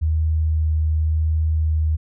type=tone with vibrato; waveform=sine; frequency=78.5 Hz; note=D#2; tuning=16 cents sharp; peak=-16 dBFS; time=0.01-1.97 s; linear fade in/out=20 ms; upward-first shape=sine; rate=0.92 Hz; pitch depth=9 cents each way; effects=none